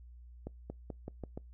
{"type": "accelerating click train", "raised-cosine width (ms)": 2, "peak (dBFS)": -27, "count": 6, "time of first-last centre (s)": [0.47, 1.375], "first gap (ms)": 230, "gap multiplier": 0.88, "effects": ["noise-tail reverb RT60 0.2 s tail -26 dB re dry", "added 60 Hz sine -50 dBFS peak until 1.53 s"]}